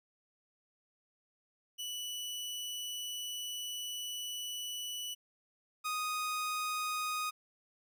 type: tone pair in turn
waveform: sawtooth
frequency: 2960 / 1244.5 Hz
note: F#7 / D#6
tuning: 0 / 0 cents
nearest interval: octave + minor third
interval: 1500 cents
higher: first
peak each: -35 / -30 dBFS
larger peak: second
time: 1.78-5.15 / 5.84-7.31 s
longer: first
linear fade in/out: 20 ms
effects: none